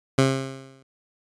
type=tone with exponential decay; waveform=15% pulse; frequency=133.9 Hz; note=C3; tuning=40 cents sharp; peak=-8 dBFS; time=0.18-0.83 s; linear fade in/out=5 ms; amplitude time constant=140 ms; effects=resampled to 22050 Hz